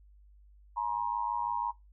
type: tone with amplitude modulation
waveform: sine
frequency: 952 Hz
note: A#5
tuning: 36 cents sharp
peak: -25 dBFS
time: 0.76-1.72 s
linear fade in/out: 20 ms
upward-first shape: sine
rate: 106 Hz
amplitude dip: 85%
effects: noise-tail reverb RT60 0.2 s tail -20 dB re dry + added 50 Hz sine -55 dBFS peak until 1.92 s